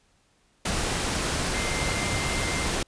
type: tone in noise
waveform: sine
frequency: 2093 Hz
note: C7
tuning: in tune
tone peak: -33 dBFS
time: 1.54-2.66 s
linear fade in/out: 5 ms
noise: pink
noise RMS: -27 dBFS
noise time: 0.65-2.83 s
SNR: -9 dB
effects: pink hiss -65 dBFS RMS until 2.87 s + resampled to 22050 Hz